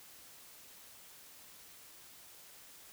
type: silence
effects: white hiss -56 dBFS RMS until 2.92 s